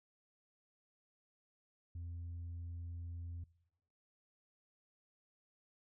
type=tone; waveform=sine; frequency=85.5 Hz; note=F2; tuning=36 cents flat; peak=-40 dBFS; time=1.95-3.44 s; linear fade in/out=5 ms; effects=noise-tail reverb RT60 0.9 s tail -23 dB re dry + tanh soft clip ceiling -41 dBFS